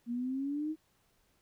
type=exponential sweep; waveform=sine; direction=up; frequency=233.1 to 318.4 Hz; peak=-32 dBFS; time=0.06-0.76 s; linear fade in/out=50 ms; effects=pink hiss -72 dBFS RMS until 1.41 s